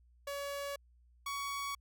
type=tone pair in turn; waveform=sawtooth; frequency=565 / 1122.8 Hz; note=C#5 / C#6; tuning=+33 / +22 cents; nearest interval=octave; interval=1189 cents; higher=second; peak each=-34 / -33 dBFS; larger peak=second; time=0.27-0.76 / 1.26-1.75 s; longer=neither; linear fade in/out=5 ms; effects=added 60 Hz sine -62 dBFS peak until 1.8 s